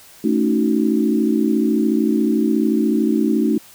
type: chord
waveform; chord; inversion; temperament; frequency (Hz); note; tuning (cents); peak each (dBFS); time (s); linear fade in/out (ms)
sine; D# half-diminished seventh; second; equal; 220 / 277.2 / 311.1 / 370; A3 / C#4 / D#4 / F#4; 0 / 0 / 0 / 0; -18 / -21 / -19 / -23; 0.24-3.58; 5
effects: white hiss -45 dBFS RMS until 3.74 s